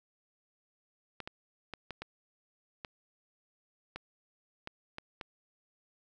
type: clicks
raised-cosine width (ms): 0.3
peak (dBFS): -24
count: 10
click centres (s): 1.203 / 1.275 / 1.737 / 1.907 / 2.02 / 2.848 / 3.96 / 4.674 / 4.984 / 5.212
effects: none